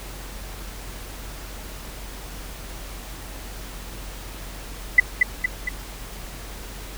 sine tone with echo, 1999 Hz, B6, 20 cents sharp, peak -6 dBFS, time 4.98-5 s, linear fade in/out 5 ms, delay 230 ms, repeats 3, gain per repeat -5 dB, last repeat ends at 5.69 s, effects added 46 Hz sine -36 dBFS peak until 6.97 s + pink hiss -39 dBFS RMS until 6.97 s

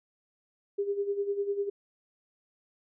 sine tone with tremolo, 402.4 Hz, G4, 45 cents sharp, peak -25 dBFS, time 0.78-1.7 s, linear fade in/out 10 ms, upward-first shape sine, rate 10 Hz, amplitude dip 70%, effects none

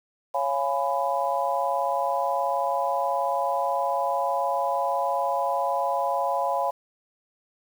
sine chord, C# dominant seventh, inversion none, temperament just, 554.4 / 693 / 831.5 / 997.9 Hz, C#5 / E#5 / G#5 / B5, 0 / -14 / +2 / +18 cents, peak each -28 dBFS, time 0.34-6.71 s, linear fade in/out 10 ms, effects 8-bit

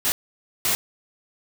white noise bursts at uneven times, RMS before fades -22 dBFS, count 2, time 0.05-0.12 / 0.65-0.75 s, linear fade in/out 0 ms, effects none

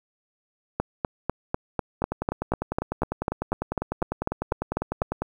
two click trains, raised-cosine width 1 ms, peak -12 / -9 dBFS, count 33 / 18, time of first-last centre 2.02-5.22 / 0.8-5.018 s, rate 10 / 4.03 Hz, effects 8-bit

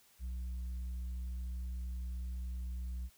sine tone with tanh clipping, 61.74 Hz, B1, in tune, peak -38 dBFS, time 0.19-3.1 s, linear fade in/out 50 ms, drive 3 dB, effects white hiss -66 dBFS RMS until 3.17 s

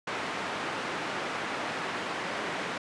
white band-pass noise, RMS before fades -34 dBFS, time 0.07-2.78 s, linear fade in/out 5 ms, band 170 to 1800 Hz, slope 12 dB/octave, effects resampled to 22050 Hz

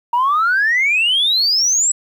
sine exponential sweep, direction up, 932.3 to 7902 Hz, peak -11 dBFS, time 0.13-1.92 s, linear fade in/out 5 ms, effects tanh soft clip ceiling -9 dBFS + 8-bit

